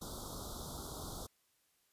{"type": "band-stop noise", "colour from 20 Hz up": "pink", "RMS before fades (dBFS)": -45, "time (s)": [0.01, 1.27], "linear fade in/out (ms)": 10, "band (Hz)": [1400, 3400], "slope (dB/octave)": 96, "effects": ["white hiss -75 dBFS RMS until 1.92 s", "resampled to 32000 Hz"]}